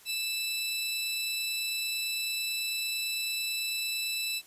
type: tone pair together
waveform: sawtooth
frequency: 2637 / 3970 Hz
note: E7 / B7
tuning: 0 / +8 cents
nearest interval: perfect fifth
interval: 708 cents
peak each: -30 / -30 dBFS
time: 0.05-4.42 s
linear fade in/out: 50 ms
effects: white hiss -56 dBFS RMS until 4.46 s + resampled to 32000 Hz

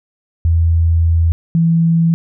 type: tone pair in turn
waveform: sine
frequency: 82.9 / 165.8 Hz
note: E2 / E3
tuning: +10 / +10 cents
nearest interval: octave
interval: 1200 cents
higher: second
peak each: -9 dBFS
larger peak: neither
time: 0.45-1.32 / 1.55-2.14 s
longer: first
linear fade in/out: 0 ms
effects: none

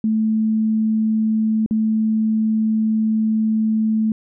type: tone with dropouts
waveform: sine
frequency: 218.9 Hz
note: A3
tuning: 9 cents flat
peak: -15 dBFS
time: 0.04-4.12 s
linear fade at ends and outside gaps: 2 ms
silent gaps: 1.662-1.709 s
effects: none

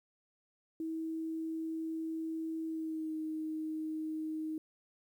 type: tone with pitch glide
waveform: sine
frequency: 322.2 to 313.6 Hz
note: E4 to D#4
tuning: -39 to +14 cents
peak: -35 dBFS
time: 0.8-4.58 s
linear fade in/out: 2 ms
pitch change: -47 cents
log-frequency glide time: 2.66-3.16 s
effects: 11-bit

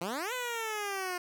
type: exponential two-way sweep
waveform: 10% pulse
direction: up then down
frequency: 162.7 to 510 to 353.7 Hz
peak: -25 dBFS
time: 0.01-1.18 s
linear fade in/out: 5 ms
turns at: 0.33 s
effects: none

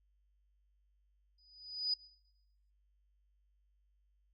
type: tone with exponential growth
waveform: sine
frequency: 4962 Hz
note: D#8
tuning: 6 cents flat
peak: -29 dBFS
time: 1.38-1.94 s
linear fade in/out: 5 ms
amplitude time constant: 120 ms
effects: noise-tail reverb RT60 0.9 s tail -22 dB re dry + added 50 Hz sine -70 dBFS peak until 4.33 s

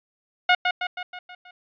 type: tone with echo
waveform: 15% pulse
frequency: 723 Hz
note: F#5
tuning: 40 cents flat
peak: -8 dBFS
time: 0.49-0.55 s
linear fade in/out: 5 ms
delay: 160 ms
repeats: 6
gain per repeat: -5 dB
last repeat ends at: 1.51 s
effects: resampled to 11025 Hz

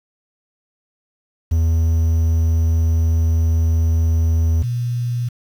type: tone pair in turn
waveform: triangle / sine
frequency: 81.6 / 120.69 Hz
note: E2 / B2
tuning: -17 / -39 cents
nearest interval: perfect fifth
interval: 678 cents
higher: second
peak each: -11 / -18 dBFS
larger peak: first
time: 1.51-4.63 / 4.63-5.29 s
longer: first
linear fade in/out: 10 ms
effects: 7-bit

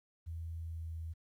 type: tone with pitch glide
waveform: sine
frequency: 82.41 to 81.32 Hz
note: E2 to E2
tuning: 0 to -23 cents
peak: -39 dBFS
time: 0.26-1.14 s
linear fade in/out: 20 ms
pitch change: -23 cents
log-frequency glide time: 0.57-0.99 s
effects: 12-bit

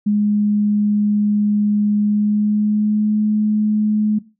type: tone with pitch glide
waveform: sine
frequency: 207.9 to 212.4 Hz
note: G#3 to G#3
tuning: +2 to +39 cents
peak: -13 dBFS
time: 0.06-4.19 s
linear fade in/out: 10 ms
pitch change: +37 cents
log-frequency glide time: 1.99-3.18 s
effects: noise-tail reverb RT60 0.3 s tail -19 dB re dry

